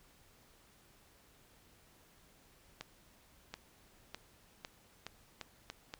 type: accelerating click train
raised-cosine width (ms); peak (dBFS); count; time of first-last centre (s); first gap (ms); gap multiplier
0.2; -25; 8; 2.81-5.939; 730; 0.83
effects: pink hiss -65 dBFS RMS until 5.99 s